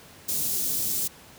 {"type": "band-stop noise", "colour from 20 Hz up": "white", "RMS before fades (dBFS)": -27, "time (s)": [0.28, 1.08], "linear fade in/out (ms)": 10, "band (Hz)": [310, 5700], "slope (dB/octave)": 12, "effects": ["pink hiss -49 dBFS RMS until 1.38 s", "high-pass 80 Hz 12 dB/octave"]}